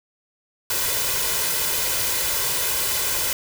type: noise with comb filter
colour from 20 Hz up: white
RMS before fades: -23 dBFS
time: 0.7-3.33 s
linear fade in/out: 2 ms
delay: 2 ms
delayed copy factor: +0.6
effects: none